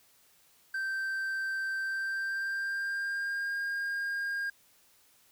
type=tone with pitch glide; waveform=triangle; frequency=1561 to 1615.1 Hz; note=G6 to G#6; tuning=-8 to -49 cents; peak=-29 dBFS; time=0.74-4.5 s; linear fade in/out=5 ms; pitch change=+59 cents; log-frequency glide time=1.79-3.56 s; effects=white hiss -64 dBFS RMS until 5.31 s